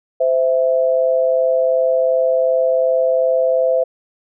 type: tone pair together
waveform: sine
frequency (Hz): 516.3 / 659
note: C5 / E5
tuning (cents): -23 / -1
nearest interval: major third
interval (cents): 422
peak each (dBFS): -14 / -17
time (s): 0.2-3.84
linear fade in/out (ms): 10
effects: none